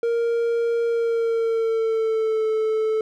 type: tone with pitch glide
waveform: triangle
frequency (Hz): 466.2 to 437.5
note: A#4 to A4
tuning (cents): 0 to -10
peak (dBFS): -17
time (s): 0.03-3.01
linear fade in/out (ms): 2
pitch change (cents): -110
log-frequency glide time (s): 0.86-2.46
effects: none